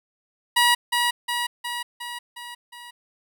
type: tone with echo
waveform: 15% pulse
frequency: 962 Hz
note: B5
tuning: 46 cents flat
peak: -9 dBFS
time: 0.56-0.75 s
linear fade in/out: 10 ms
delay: 360 ms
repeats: 6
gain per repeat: -4 dB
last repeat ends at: 2.91 s
effects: none